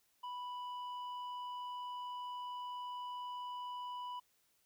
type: tone with low-pass filter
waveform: square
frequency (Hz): 987.8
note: B5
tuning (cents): 0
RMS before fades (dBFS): -44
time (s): 0.23-4.2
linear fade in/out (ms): 10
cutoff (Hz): 2100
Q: 2.8
effects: white hiss -75 dBFS RMS until 4.65 s